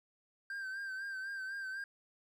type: tone with vibrato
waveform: triangle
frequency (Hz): 1568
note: G6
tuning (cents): 0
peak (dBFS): -37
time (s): 0.5-1.84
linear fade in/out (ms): 2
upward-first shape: sine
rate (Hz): 4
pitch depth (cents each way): 48
effects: none